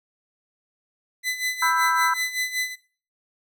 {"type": "tone with tremolo", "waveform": "sawtooth", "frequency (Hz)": 2010, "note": "B6", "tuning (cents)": 30, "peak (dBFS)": -19, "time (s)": [1.23, 2.76], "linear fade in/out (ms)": 50, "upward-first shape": "sine", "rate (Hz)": 5.3, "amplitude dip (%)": 75}
{"type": "chord", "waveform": "sine", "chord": "E minor", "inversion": "second", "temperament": "just", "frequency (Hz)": [988.9, 1318.5, 1582.2], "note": ["B5", "E6", "G6"], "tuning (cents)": [2, 0, 16], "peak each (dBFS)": [-23, -23, -26], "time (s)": [1.62, 2.14], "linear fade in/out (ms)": 5}
{"effects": ["noise-tail reverb RT60 0.4 s tail -17 dB re dry"]}